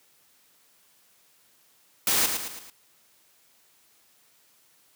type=noise with echo; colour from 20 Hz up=white; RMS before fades=-23 dBFS; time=2.07-2.26 s; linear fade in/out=2 ms; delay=110 ms; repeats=4; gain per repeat=-6 dB; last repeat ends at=2.7 s; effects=white hiss -62 dBFS RMS until 4.95 s + high-pass 100 Hz 12 dB/octave